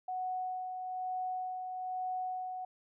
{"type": "tone with tremolo", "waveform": "sine", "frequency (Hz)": 740, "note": "F#5", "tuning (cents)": 0, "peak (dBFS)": -33, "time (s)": [0.08, 2.65], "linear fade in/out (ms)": 5, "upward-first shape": "sine", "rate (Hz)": 1.1, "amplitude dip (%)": 40, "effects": []}